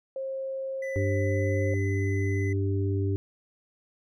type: tone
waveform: sine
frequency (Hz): 534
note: C5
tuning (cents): +35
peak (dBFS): -30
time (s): 0.16-1.74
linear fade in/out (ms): 2
type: tone with pitch glide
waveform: triangle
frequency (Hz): 1993 to 2017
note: B6 to B6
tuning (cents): +15 to +36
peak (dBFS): -35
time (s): 0.82-2.53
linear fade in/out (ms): 5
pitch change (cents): +21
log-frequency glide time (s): 1.01-1.82
type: harmonic tone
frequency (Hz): 98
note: G2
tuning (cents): 0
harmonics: 1 / 3 / 4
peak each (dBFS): -25 / -33 / -32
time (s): 0.96-3.16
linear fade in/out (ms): 0
effects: none